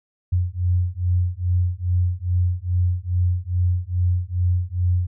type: beating tone pair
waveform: sine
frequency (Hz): 88.3 / 90.7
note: F2 / F#2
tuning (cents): +20 / -34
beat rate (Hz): 2.4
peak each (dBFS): -21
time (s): 0.32-5.07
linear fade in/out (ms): 10
effects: none